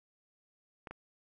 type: clicks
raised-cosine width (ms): 0.5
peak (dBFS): -29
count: 2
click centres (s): 0.872 / 0.91
effects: none